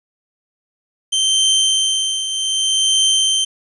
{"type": "tone with tremolo", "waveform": "sawtooth", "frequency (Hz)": 3122, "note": "G7", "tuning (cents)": -8, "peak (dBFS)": -8, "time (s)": [1.12, 3.45], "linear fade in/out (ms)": 10, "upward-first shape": "triangle", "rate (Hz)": 0.65, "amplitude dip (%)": 65, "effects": ["resampled to 24000 Hz", "8-bit"]}